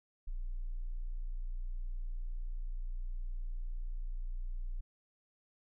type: tone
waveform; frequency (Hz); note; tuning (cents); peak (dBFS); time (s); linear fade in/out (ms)
sine; 29.64; A#0; +30; -35; 0.27-4.81; 10
effects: none